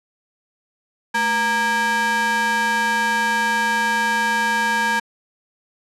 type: ring-modulated tone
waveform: square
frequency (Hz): 354.1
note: F4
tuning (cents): +24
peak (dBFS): -15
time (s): 1.14-5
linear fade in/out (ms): 10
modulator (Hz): 1280
effects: low-pass 11000 Hz 12 dB/octave